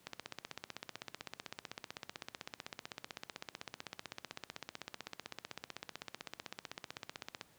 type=click train; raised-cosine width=0.2 ms; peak=-24 dBFS; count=117; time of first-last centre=0.07-7.412 s; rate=15.8 Hz; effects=pink hiss -66 dBFS RMS until 7.58 s + high-pass 100 Hz 12 dB/octave